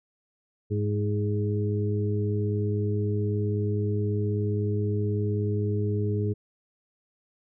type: harmonic tone with a mistuned harmonic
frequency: 103.83 Hz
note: G#2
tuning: in tune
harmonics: 1 / 2 / 3 / 4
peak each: -25 / -33 / -35 / -31 dBFS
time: 0.7-6.34 s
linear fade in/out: 20 ms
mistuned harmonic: 3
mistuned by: +27 cents
effects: none